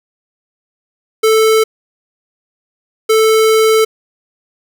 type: tone bursts at uneven times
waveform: square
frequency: 440 Hz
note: A4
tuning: in tune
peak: -8 dBFS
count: 2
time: 1.23-1.64 / 3.09-3.85 s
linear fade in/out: 10 ms
effects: none

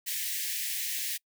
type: high-pass noise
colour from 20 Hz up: white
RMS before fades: -33 dBFS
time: 0.06-1.18 s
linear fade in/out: 20 ms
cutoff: 1700 Hz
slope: 96 dB/octave
effects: noise-tail reverb RT60 0.1 s tail -26 dB re dry

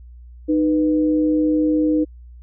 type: tone pair together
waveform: sine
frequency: 307.7 / 494 Hz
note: D#4 / B4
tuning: -19 / 0 cents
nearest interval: minor sixth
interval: 819 cents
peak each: -15 / -23 dBFS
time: 0.48-2.05 s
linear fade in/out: 20 ms
effects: added 60 Hz sine -38 dBFS peak until 2.42 s

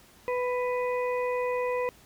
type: harmonic tone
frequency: 496.3 Hz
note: B4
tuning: 8 cents sharp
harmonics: 1 / 2 / 4 / 5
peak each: -27 / -33 / -39 / -41 dBFS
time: 0.28-1.89 s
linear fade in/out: 0 ms
effects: pink hiss -56 dBFS RMS until 2.05 s

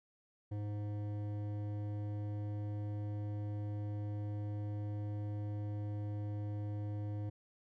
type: tone with hard clipping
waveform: sine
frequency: 103.83 Hz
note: G#2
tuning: in tune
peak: -39 dBFS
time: 0.51-7.3 s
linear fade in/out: 10 ms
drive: 12 dB
effects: none

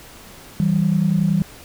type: tone pair together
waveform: sine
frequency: 162.1 / 192.77 Hz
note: E3 / G3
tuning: -29 / -29 cents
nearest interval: minor third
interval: 300 cents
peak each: -17 dBFS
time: 0.6-1.42 s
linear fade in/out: 0 ms
effects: tanh soft clip ceiling -7 dBFS + pink hiss -42 dBFS RMS until 1.64 s

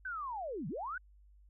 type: linear two-way sweep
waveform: sine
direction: down then up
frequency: 1560 to 130.81 to 1560 Hz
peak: -37 dBFS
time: 0.05-0.98 s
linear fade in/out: 5 ms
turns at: 0.68 s
effects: added 50 Hz sine -58 dBFS peak until 1.49 s

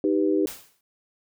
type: chord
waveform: sine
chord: Eb augmented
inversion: none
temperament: equal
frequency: 311.1 / 392 / 493.9 Hz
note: Eb4 / G4 / B4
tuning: 0 / 0 / 0 cents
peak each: -22 / -23 / -28 dBFS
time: 0.04-0.46 s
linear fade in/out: 2 ms
type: noise with exponential decay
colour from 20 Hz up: white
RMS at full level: -33 dBFS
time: 0.47-0.81 s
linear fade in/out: 2 ms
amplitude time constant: 72 ms
effects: none

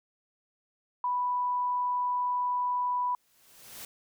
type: tone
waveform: sine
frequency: 987.8 Hz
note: B5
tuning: in tune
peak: -26 dBFS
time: 1.04-3.15 s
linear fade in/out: 2 ms
type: noise with exponential growth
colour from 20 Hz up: white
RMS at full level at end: -41 dBFS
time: 3.02-3.85 s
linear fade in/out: 2 ms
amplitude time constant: 180 ms
effects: none

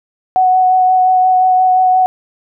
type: tone with vibrato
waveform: sine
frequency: 742 Hz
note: F#5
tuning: 5 cents sharp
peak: -7 dBFS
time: 0.36-2.06 s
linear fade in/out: 0 ms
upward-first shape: sine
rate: 5.7 Hz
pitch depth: 12 cents each way
effects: none

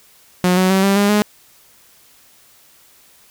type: tone with pitch steps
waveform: sawtooth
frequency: 180.7 / 185.99 / 191.44 / 197.05 / 202.8 / 208.8 Hz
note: F#3 / F#3 / G3 / G3 / G#3 / G#3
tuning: -41 / +9 / -41 / +9 / -41 / +10 cents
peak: -8 dBFS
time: 0.44-1.22 s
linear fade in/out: 0 ms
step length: 130 ms
effects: white hiss -50 dBFS RMS until 3.3 s

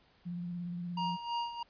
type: tone with vibrato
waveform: sine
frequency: 174.8 Hz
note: F3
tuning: 2 cents sharp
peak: -36 dBFS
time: 0.25-1.17 s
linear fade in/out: 20 ms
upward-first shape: triangle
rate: 17 Hz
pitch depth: 34 cents each way
type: tone with tremolo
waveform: square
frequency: 942 Hz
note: A#5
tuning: 18 cents sharp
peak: -32 dBFS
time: 0.97-1.63 s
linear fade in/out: 5 ms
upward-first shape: sine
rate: 3.1 Hz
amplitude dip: 70%
effects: pink hiss -66 dBFS RMS until 1.69 s + resampled to 11025 Hz

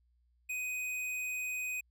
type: tone with hard clipping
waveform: sine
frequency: 2500 Hz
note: D#7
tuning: 8 cents sharp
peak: -36 dBFS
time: 0.49-1.81 s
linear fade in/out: 10 ms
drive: 13 dB
effects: added 60 Hz sine -68 dBFS peak until 1.9 s

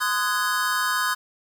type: chord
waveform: square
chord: Ab dominant seventh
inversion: first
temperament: equal with one note detuned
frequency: 1027.9 / 1244.5 / 1480 / 1661.2 Hz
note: C6 / Eb6 / Gb6 / Ab6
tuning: -31 / 0 / 0 / 0 cents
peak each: -28 dBFS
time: 0-1.15 s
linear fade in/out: 20 ms
effects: 8-bit

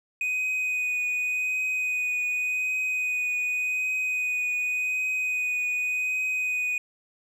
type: tone with vibrato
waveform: triangle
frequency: 2494 Hz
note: D#7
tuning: 3 cents sharp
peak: -23 dBFS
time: 0.21-6.78 s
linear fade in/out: 2 ms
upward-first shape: triangle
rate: 0.87 Hz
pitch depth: 16 cents each way
effects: none

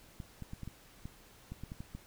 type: clicks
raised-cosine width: 5 ms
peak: -30 dBFS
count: 11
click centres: 0.202 / 0.423 / 0.534 / 0.633 / 0.676 / 1.055 / 1.52 / 1.636 / 1.719 / 1.805 / 1.95 s
effects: pink hiss -59 dBFS RMS until 2.06 s

